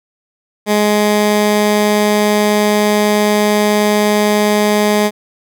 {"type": "tone", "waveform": "15% pulse", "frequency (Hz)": 209.2, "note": "G#3", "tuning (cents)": 13, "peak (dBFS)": -4, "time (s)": [0.66, 5.11], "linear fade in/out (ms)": 50, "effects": []}